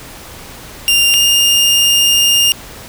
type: tone pair in turn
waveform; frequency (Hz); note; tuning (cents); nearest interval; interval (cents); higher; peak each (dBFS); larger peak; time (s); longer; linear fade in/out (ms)
sawtooth; 2794 / 2818; F7 / F7; 0 / +15; unison; 15; second; -5; neither; 0.88-1.14 / 1.14-2.52; second; 0
effects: pink hiss -33 dBFS RMS until 2.88 s